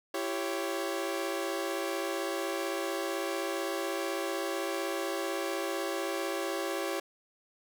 sawtooth chord, C# diminished, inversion first, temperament equal with one note detuned, 336.2 / 392 / 554.4 Hz, E4 / G4 / C#5, +34 / 0 / 0 cents, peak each -32 dBFS, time 0.14-7 s, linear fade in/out 5 ms, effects none

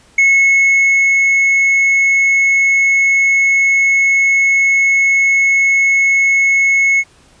triangle tone with ADSR envelope, 2189 Hz, C#7, 22 cents flat, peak -5 dBFS, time 0.18-7.04 s, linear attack 5 ms, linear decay 960 ms, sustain -2 dB, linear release 49 ms, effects pink hiss -48 dBFS RMS until 7.4 s + resampled to 22050 Hz

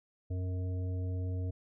harmonic tone with a mistuned harmonic, 91.8 Hz, F#2, 13 cents flat, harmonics 1 / 3 / 5 / 7, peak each -32 / -45 / -48 / -53 dBFS, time 0.3-1.51 s, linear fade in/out 10 ms, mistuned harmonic 3, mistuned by -29 cents, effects none

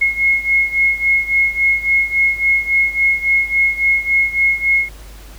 sine beating tone pair, 2164 / 2167.6 Hz, C#7 / C#7, -42 / -39 cents, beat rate 3.6 Hz, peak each -14 / -17 dBFS, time 0.01-4.89 s, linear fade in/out 10 ms, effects added 50 Hz sine -35 dBFS peak until 5.38 s + pink hiss -42 dBFS RMS until 5.38 s

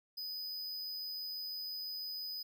square tone, 4993 Hz, D#8, 5 cents sharp, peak -40 dBFS, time 0.17-2.43 s, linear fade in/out 10 ms, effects none

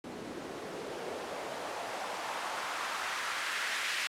white noise with band-pass filter sweep, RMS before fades -38 dBFS, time 0.04-4.07 s, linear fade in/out 0 ms, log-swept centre 280 to 2100 Hz, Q 1.6, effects low-pass 12000 Hz 12 dB/octave + AAC 64 kbps

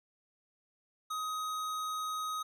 sine tone with hard clipping, 1258 Hz, D#6, 19 cents sharp, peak -36 dBFS, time 1.1-2.43 s, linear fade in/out 10 ms, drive 16 dB, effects none

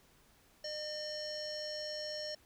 square tone with low-pass filter, 606 Hz, D#5, 46 cents flat, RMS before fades -41 dBFS, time 0.64-2.35 s, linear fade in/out 5 ms, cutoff 5500 Hz, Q 8.7, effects pink hiss -66 dBFS RMS until 2.45 s

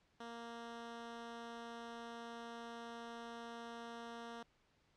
10% pulse tone, 233.1 Hz, A#3, in tune, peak -39 dBFS, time 0.2-4.43 s, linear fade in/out 5 ms, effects pink hiss -75 dBFS RMS until 4.96 s + low-pass 5000 Hz 12 dB/octave

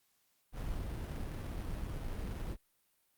brown noise with sample-and-hold, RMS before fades -39 dBFS, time 0.52-2.57 s, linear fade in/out 50 ms, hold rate 4410 Hz, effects white hiss -75 dBFS RMS until 3.17 s + Opus 48 kbps

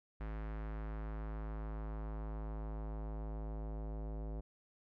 square tone with low-pass filter sweep, 53.5 Hz, A1, 48 cents flat, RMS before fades -42 dBFS, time 0.2-4.41 s, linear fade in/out 10 ms, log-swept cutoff 1800 to 630 Hz, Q 1.3, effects none

